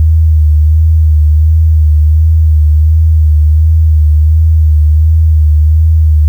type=tone with vibrato; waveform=sine; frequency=77.78 Hz; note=D#2; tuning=in tune; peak=-3 dBFS; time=0-6.28 s; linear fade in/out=0 ms; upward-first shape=sine; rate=1.4 Hz; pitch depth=45 cents each way; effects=7-bit